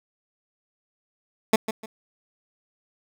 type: tone with echo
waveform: 15% pulse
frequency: 220 Hz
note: A3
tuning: in tune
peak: -8 dBFS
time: 1.53-1.56 s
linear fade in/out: 5 ms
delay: 150 ms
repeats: 2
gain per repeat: -11 dB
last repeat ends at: 1.86 s
effects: none